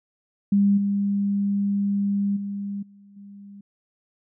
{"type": "tone with level steps", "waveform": "sine", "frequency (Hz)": 200.6, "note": "G3", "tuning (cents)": 40, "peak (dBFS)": [-15, -20, -27, -47, -40], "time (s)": [0.52, 3.61], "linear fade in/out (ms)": 5, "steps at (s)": [0.77, 2.36, 2.82, 3.16], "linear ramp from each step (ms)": 10, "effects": []}